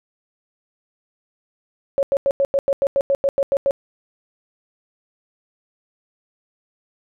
sine tone bursts, 553 Hz, C#5, 4 cents flat, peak -14 dBFS, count 13, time 1.98-3.709 s, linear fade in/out 0 ms, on 49 ms, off 91 ms, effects none

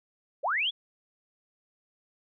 sine linear sweep, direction up, 456.7 to 3500 Hz, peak -25 dBFS, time 0.43-0.71 s, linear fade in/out 20 ms, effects none

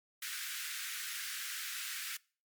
pink high-pass noise, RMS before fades -41 dBFS, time 0.22-2.17 s, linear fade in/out 5 ms, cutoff 1400 Hz, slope 48 dB/octave, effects noise-tail reverb RT60 0.4 s tail -24 dB re dry + MP3 96 kbps

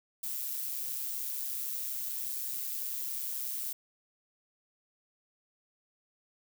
violet noise with amplitude modulation, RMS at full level -34 dBFS, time 0.23-3.73 s, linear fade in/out 5 ms, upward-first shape sine, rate 131 Hz, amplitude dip 50%, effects none

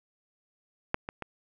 clicks, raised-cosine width 0.5 ms, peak -10 / -20 / -21 dBFS, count 3, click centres 0.944 / 1.089 / 1.223 s, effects none

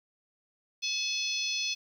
harmonic tone, 858 Hz, A5, 44 cents flat, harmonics 3 / 4 / 5 / 6 / 7, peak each -34 / -35 / -36 / -37 / -37 dBFS, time 0.82-1.75 s, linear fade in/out 20 ms, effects 10-bit

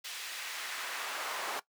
brown noise with high-pass filter sweep, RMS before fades -39 dBFS, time 0.04-1.6 s, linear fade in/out 10 ms, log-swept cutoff 2900 to 830 Hz, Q 0.96, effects noise-tail reverb RT60 0.1 s tail -18 dB re dry + high-pass 300 Hz 12 dB/octave

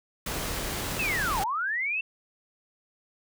pink noise, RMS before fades -32 dBFS, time 0.26-1.44 s, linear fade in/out 5 ms
sine linear two-way sweep, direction down then up, 2709 to 750 to 2709 Hz, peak -26 dBFS, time 0.99-2.01 s, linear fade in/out 5 ms, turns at 1.41 s
effects none

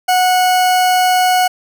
40% pulse tone, 734 Hz, F#5, 14 cents flat, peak -9 dBFS, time 0.08-1.48 s, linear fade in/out 10 ms, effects none

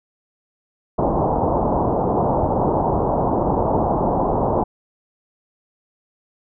white low-pass noise, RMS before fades -19 dBFS, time 0.98-4.64 s, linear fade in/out 10 ms, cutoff 940 Hz, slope 48 dB/octave, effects none

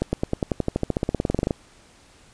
accelerating click train, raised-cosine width 2 ms, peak -8 dBFS, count 23, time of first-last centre 0.02-1.508 s, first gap 110 ms, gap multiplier 0.95, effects pink hiss -53 dBFS RMS until 2.33 s + resampled to 22050 Hz

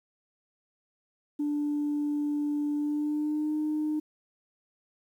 sine tone with pitch glide, 293.7 to 305.1 Hz, D4 to D#4, 0 to -34 cents, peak -25 dBFS, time 1.39-4 s, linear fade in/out 10 ms, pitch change +66 cents, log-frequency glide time 2.75-3.54 s, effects tanh soft clip ceiling -23 dBFS + 10-bit

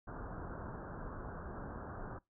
pink low-pass noise, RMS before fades -45 dBFS, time 0.07-2.19 s, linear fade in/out 10 ms, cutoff 1600 Hz, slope 96 dB/octave, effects noise-tail reverb RT60 0.2 s tail -23 dB re dry

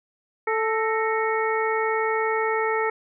harmonic tone with a mistuned harmonic, 440.8 Hz, A4, 3 cents sharp, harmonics 1 / 2 / 3 / 4 / 5, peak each -24 / -27 / -29 / -30 / -31 dBFS, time 0.47-2.9 s, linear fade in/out 5 ms, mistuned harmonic 4, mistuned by +87 cents, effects none

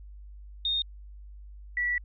sine tone pair in turn, 3683 / 1951 Hz, A#7 / B6, -22 / -22 cents, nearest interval major seventh, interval 1100 cents, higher first, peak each -25 dBFS, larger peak neither, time 0.65-0.82 / 1.77-1.98 s, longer second, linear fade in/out 2 ms, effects added 50 Hz sine -43 dBFS peak until 2.04 s

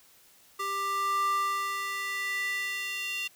square tone with high-pass filter sweep, 394.6 Hz, G4, 11 cents sharp, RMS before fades -31 dBFS, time 0.59-3.28 s, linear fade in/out 10 ms, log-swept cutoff 870 to 2800 Hz, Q 4.4, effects white hiss -59 dBFS RMS until 3.35 s

